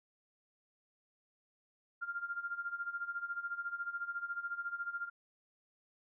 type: tone with tremolo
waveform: sine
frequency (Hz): 1396.9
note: F6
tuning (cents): 0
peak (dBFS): -34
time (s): 2.01-5.1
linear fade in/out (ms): 20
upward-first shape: sine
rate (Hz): 14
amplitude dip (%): 80
effects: none